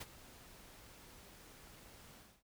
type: noise with ADSR envelope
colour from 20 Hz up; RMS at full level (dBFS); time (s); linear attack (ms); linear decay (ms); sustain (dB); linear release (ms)
pink; -43; 0-2.43; 11; 34; -15; 260
effects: none